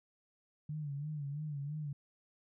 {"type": "tone with vibrato", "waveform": "sine", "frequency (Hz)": 146.83, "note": "D3", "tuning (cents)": 0, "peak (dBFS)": -37, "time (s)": [0.69, 1.93], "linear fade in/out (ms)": 5, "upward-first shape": "sine", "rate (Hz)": 3, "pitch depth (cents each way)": 86, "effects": []}